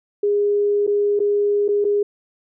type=tone with dropouts; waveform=sine; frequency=410 Hz; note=G#4; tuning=22 cents flat; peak=-15 dBFS; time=0.23-2.03 s; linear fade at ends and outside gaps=5 ms; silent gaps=0.867-0.875 / 1.193-1.201 / 1.681-1.687 / 1.844-1.849 s; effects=none